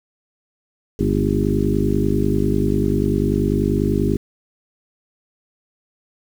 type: harmonic tone with a mistuned harmonic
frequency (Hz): 50.2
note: G1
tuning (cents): +42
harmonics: 1 / 2 / 3 / 4 / 5 / 6 / 7 / 8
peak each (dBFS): -24 / -24 / -24 / -24 / -24 / -24 / -24 / -24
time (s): 0.99-4.17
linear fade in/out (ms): 5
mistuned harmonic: 4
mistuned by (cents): +54
effects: 7-bit